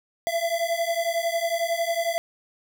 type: beating tone pair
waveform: square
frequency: 668 / 679 Hz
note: E5 / F5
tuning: +23 / -49 cents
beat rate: 11 Hz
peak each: -27 dBFS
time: 0.27-2.18 s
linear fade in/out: 0 ms
effects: none